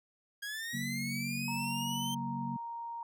sawtooth linear sweep, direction up, 1626 to 3136 Hz, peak -34 dBFS, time 0.42-2.15 s, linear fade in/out 10 ms
sine chord, F# major, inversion second, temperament equal, 138.59 / 185 / 233.1 Hz, C#3 / F#3 / A#3, 0 / 0 / 0 cents, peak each -40 / -42 / -38 dBFS, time 0.73-2.57 s, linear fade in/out 10 ms
sine tone, 932.3 Hz, A#5, in tune, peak -38 dBFS, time 1.48-3.03 s, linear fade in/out 2 ms
effects none

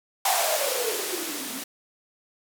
violet noise with band-pass filter sweep, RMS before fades -27 dBFS, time 0.25-1.64 s, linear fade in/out 5 ms, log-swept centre 800 to 230 Hz, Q 9.9, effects none

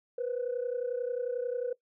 sine tone pair together, 482.8 / 514 Hz, B4 / C5, -39 / -31 cents, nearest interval minor second, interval 108 cents, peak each -31 / -34 dBFS, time 0.18-1.73 s, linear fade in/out 5 ms, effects noise-tail reverb RT60 0.1 s tail -19 dB re dry + tanh soft clip ceiling -25 dBFS

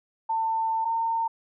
sine tone pair in turn, 896 / 910.6 Hz, A5 / A#5, +31 / -41 cents, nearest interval unison, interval 28 cents, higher second, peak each -23 dBFS, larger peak neither, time 0.29-0.85 / 0.85-1.28 s, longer first, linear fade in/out 10 ms, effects none

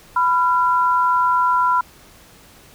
sine tone pair together, 994.5 / 1374 Hz, B5 / F6, +12 / -29 cents, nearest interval tritone, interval 559 cents, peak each -15 / -19 dBFS, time 0.16-1.81 s, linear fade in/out 5 ms, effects pink hiss -47 dBFS RMS until 2.74 s

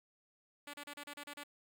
5% pulse tone bursts, 289 Hz, D4, 28 cents flat, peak -34 dBFS, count 8, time 0.67-1.436 s, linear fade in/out 5 ms, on 66 ms, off 34 ms, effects none

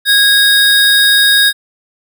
square tone pair together, 1641 / 3744 Hz, G#6 / A#7, -21 / +7 cents, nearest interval octave + major second, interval 1428 cents, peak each -10 dBFS, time 0.05-1.53 s, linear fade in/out 50 ms, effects none

